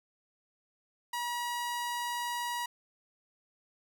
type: tone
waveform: sawtooth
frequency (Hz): 961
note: B5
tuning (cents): -48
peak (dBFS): -29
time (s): 1.13-2.66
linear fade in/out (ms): 5
effects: none